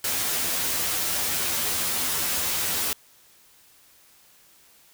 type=noise with comb filter; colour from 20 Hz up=white; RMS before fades=-26 dBFS; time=0.04-2.93 s; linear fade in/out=2 ms; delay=12 ms; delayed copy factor=+0.95; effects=white hiss -56 dBFS RMS until 4.93 s